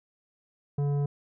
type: tone with tanh clipping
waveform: sine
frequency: 143.2 Hz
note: D3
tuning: 43 cents flat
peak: -26 dBFS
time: 0.78-1.06 s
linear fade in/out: 5 ms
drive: 11 dB
effects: none